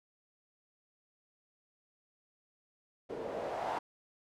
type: noise with low-pass filter sweep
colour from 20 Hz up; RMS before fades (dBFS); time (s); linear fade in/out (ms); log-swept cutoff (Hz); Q
blue; -38; 3.09-3.79; 10; 430 to 850; 3.1
effects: none